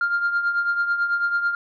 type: tone with tremolo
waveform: sine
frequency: 1400 Hz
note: F6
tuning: 4 cents sharp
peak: -15 dBFS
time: 0.01-1.55 s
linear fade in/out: 2 ms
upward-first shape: triangle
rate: 9.1 Hz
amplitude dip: 70%
effects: tanh soft clip ceiling -15 dBFS